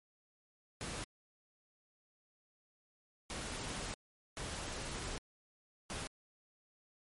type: noise bursts at uneven times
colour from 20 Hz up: pink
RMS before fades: -42 dBFS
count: 4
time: 0.81-1.04 / 3.3-3.94 / 4.37-5.18 / 5.9-6.07 s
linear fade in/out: 0 ms
effects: MP3 48 kbps